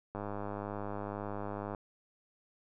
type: click train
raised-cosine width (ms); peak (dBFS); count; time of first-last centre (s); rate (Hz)
1; -25; 164; 0.15-1.748; 102
effects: none